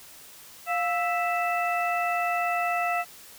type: harmonic tone with a mistuned harmonic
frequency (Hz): 659.3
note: E5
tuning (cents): 0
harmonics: 1 / 2 / 3 / 4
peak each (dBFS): -26 / -30 / -33 / -32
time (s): 0.66-3.05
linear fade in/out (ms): 50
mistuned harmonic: 1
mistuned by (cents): +110
effects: white hiss -48 dBFS RMS until 3.38 s